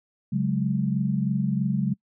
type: chord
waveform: sine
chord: C# suspended fourth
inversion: none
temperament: just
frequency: 138.59 / 184.79 / 207.9 Hz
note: C#3 / F#3 / G#3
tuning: 0 / -2 / +2 cents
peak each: -26 dBFS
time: 0.32-1.94 s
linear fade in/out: 10 ms
effects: noise-tail reverb RT60 0.1 s tail -26 dB re dry